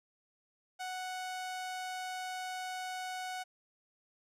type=tone; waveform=sawtooth; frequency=740 Hz; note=F#5; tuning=in tune; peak=-34 dBFS; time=0.79-3.44 s; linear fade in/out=20 ms; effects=low-pass 11000 Hz 12 dB/octave